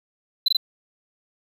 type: tone bursts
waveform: triangle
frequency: 4024 Hz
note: B7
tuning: 32 cents sharp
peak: -14 dBFS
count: 3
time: 0.46-0.569 s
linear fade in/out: 5 ms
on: 23 ms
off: 20 ms
effects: none